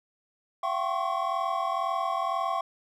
triangle tone cluster, 679 / 766 / 1069 / 1111 Hz, F5 / G5 / C6 / C#6, -49 / -40 / +37 / +4 cents, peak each -30 dBFS, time 0.63-2.61 s, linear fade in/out 5 ms, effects none

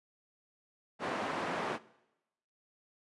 white band-pass noise, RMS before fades -36 dBFS, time 0.99-1.79 s, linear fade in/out 50 ms, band 190 to 1200 Hz, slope 12 dB/octave, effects noise-tail reverb RT60 0.9 s tail -20 dB re dry + resampled to 24000 Hz

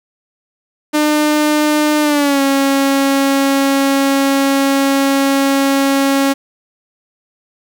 sawtooth tone with pitch glide, 301.2 to 274.6 Hz, D4 to C#4, +44 to -16 cents, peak -7 dBFS, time 0.93-6.34 s, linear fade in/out 20 ms, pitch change -160 cents, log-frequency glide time 2.02-2.41 s, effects 7-bit

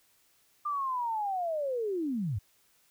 sine linear sweep, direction down, 1201 to 85.9 Hz, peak -29 dBFS, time 0.65-2.39 s, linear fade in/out 10 ms, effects white hiss -67 dBFS RMS until 2.9 s

